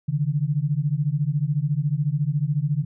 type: beating tone pair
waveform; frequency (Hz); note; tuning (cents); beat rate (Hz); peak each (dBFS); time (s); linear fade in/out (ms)
sine; 140 / 154; C#3 / D#3; +18 / -17; 14; -23; 0.08-2.85; 10
effects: none